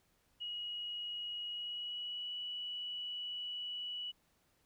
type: tone with pitch glide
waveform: sine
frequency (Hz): 2900 to 2946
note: F#7 to F#7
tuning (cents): -35 to -8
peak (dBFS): -39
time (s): 0.4-4.12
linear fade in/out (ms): 20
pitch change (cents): +27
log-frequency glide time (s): 1.5-2.33
effects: pink hiss -74 dBFS RMS until 4.65 s